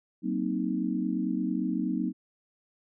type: chord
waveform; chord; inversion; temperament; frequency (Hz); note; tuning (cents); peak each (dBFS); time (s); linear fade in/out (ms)
sine; C half-diminished seventh; second; equal with one note detuned; 188.12 / 233.1 / 261.6 / 311.1; Gb3 / Bb3 / C4 / Eb4; +29 / 0 / 0 / 0; -32; 0.22-2.13; 50
effects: none